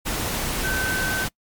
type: tone in noise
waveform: sine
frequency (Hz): 1533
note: G6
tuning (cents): -39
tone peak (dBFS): -24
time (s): 0.63-1.26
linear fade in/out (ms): 20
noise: pink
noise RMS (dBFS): -26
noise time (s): 0.05-1.29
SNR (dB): -1
effects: noise-tail reverb RT60 0.1 s tail -26 dB re dry + MP3 96 kbps